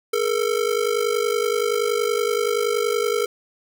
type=ring-modulated tone; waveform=square; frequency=446.6 Hz; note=A4; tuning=26 cents sharp; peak=-17 dBFS; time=0.13-3.26 s; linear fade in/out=5 ms; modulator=25.3 Hz; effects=none